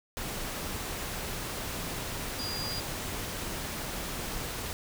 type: tone in noise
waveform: sine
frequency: 4827 Hz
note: D8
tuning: 47 cents sharp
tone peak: -35 dBFS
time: 2.39-2.8 s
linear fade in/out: 0 ms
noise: pink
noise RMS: -36 dBFS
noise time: 0.17-4.73 s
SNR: -2 dB
effects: none